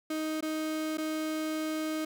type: tone with dropouts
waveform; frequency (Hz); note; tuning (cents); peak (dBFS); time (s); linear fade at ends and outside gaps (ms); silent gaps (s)
35% pulse; 312.5; D#4; +8; -29; 0.1-2.05; 5; 0.408-0.425 / 0.973-0.981
effects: none